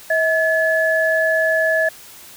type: tone pair together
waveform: sine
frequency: 641.7 / 1713 Hz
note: E5 / A6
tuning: -47 / -47 cents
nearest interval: octave + perfect fourth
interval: 1700 cents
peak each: -17 dBFS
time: 0.1-1.89 s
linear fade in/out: 5 ms
effects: white hiss -41 dBFS RMS until 2.36 s